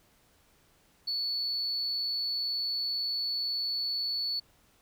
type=tone; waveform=sine; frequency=4439 Hz; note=C#8; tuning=2 cents sharp; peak=-28 dBFS; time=1.07-4.4 s; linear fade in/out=10 ms; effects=tanh soft clip ceiling -25 dBFS + pink hiss -65 dBFS RMS until 4.81 s